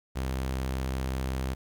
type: tone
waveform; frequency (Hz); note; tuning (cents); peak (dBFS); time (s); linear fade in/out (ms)
sawtooth; 65.41; C2; 0; -25; 0.15-1.55; 20
effects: 10-bit